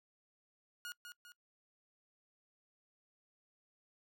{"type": "tone with echo", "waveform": "sawtooth", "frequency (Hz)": 1438, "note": "F#6", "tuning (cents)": -50, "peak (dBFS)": -39, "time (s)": [0.85, 0.92], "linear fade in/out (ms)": 0, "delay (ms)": 200, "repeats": 2, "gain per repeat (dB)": -6, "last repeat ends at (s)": 1.32, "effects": ["noise-tail reverb RT60 0.1 s tail -23 dB re dry"]}